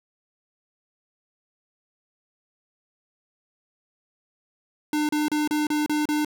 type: tone bursts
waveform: square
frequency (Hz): 300.6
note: D4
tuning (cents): +40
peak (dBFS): -22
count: 7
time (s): 4.93-6.248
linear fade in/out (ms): 2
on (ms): 160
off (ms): 33
effects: none